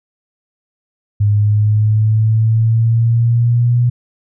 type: exponential sweep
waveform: sine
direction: up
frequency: 102.9 to 122 Hz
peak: -9 dBFS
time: 1.2-3.9 s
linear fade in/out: 10 ms
effects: none